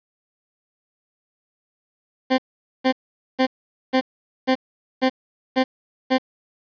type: tone bursts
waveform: 20% pulse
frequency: 260 Hz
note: C4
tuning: 11 cents flat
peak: -10 dBFS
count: 8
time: 2.3-6.184 s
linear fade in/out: 20 ms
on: 83 ms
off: 460 ms
effects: resampled to 11025 Hz + 7-bit